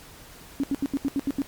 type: tone bursts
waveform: sine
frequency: 277.2 Hz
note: C#4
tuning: in tune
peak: -21 dBFS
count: 8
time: 0.6-1.419 s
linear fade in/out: 0 ms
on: 35 ms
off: 77 ms
effects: pink hiss -47 dBFS RMS until 1.47 s + MP3 96 kbps